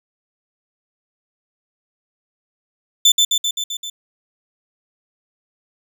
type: tone with echo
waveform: 30% pulse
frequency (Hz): 3528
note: A7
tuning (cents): +4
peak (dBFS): -6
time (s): 3.05-3.12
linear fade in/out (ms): 5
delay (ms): 130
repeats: 6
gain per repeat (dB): -3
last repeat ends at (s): 3.9
effects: none